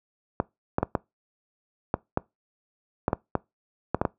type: clicks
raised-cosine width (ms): 1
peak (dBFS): -8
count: 12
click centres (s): 0.401 / 0.784 / 0.83 / 0.952 / 1.941 / 2.174 / 3.081 / 3.131 / 3.353 / 3.946 / 4.015 / 4.052
effects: noise-tail reverb RT60 0.2 s tail -23 dB re dry + high-pass 60 Hz 12 dB/octave